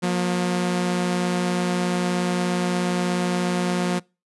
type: tone pair together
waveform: sawtooth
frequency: 178.99 / 235.8 Hz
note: F3 / A#3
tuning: +43 / +20 cents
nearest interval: perfect fourth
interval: 477 cents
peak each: -17 / -25 dBFS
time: 0.02-4 s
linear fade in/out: 20 ms
effects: noise-tail reverb RT60 0.3 s tail -26 dB re dry + resampled to 24000 Hz